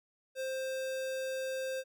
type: tone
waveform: square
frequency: 525 Hz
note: C5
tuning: 6 cents sharp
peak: -35 dBFS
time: 0.35-1.84 s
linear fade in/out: 50 ms
effects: none